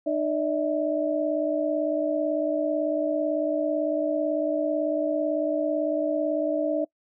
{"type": "tone cluster", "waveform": "sine", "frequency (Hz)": [303.5, 584, 642], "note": ["D#4", "D5", "E5"], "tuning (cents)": [-43, -10, -46], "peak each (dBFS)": -27, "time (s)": [0.06, 6.85], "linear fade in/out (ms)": 10, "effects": ["noise-tail reverb RT60 0.1 s tail -24 dB re dry"]}